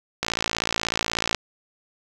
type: click train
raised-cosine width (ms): 0.2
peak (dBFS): -5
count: 64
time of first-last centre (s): 0.23-1.347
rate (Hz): 56.4
effects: 7-bit